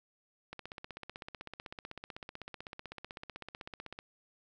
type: click train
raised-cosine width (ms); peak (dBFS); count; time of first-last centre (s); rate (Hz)
0.3; -27; 56; 0.53-3.989; 15.9
effects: none

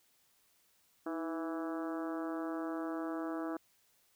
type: harmonic tone with a mistuned harmonic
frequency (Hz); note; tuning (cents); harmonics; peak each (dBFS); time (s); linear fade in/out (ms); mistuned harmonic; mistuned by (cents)
164.81; E3; 0; 2 / 3 / 4 / 5 / 6 / 7 / 8 / 9 / 10; -37 / -47 / -44 / -50 / -52 / -49 / -49 / -54 / -56; 1.06-3.57; 5; 2; -47
effects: white hiss -71 dBFS RMS until 4.15 s

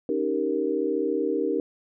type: chord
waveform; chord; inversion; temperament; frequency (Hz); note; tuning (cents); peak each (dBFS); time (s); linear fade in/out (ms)
sine; Eb dominant seventh; third; equal; 277.2 / 311.1 / 392 / 466.2; Db4 / Eb4 / G4 / Bb4; 0 / 0 / 0 / 0; -31 / -28 / -28 / -27; 0.09-1.6; 2
effects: none

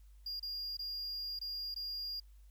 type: tone with dropouts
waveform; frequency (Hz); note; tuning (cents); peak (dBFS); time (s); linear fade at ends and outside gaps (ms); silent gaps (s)
triangle; 4824; D8; +46; -37; 0.26-2.2; 5; 0.397-0.427 / 0.77-0.791 / 1.391-1.413 / 1.744-1.761
effects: added 50 Hz sine -55 dBFS peak until 2.5 s + white hiss -75 dBFS RMS until 2.5 s

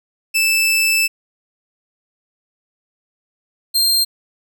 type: tone pair in turn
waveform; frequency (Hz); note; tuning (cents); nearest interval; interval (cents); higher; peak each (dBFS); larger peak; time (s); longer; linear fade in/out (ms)
sawtooth; 2637 / 4186; E7 / C8; 0 / 0; minor sixth; 800; second; -10; neither; 0.34-1.08 / 3.74-4.05; first; 20
effects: none

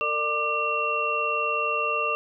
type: tone cluster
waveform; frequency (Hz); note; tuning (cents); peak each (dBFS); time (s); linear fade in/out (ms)
sine; 454.7 / 595 / 1188 / 2732; A#4 / D5 / D6 / F7; -43 / +22 / +20 / -39; -32 / -32 / -26 / -27; 0.01-2.15; 0
effects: none

